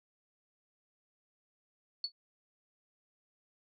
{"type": "tone with exponential decay", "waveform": "sine", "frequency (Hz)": 4435, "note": "C#8", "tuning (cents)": 0, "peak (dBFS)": -28, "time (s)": [2.04, 2.12], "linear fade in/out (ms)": 2, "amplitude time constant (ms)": 16, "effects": []}